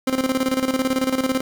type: tone with tremolo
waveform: 30% pulse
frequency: 261.6 Hz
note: C4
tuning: in tune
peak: -14 dBFS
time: 0.07-1.41 s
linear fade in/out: 5 ms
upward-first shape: square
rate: 18 Hz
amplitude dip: 70%
effects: none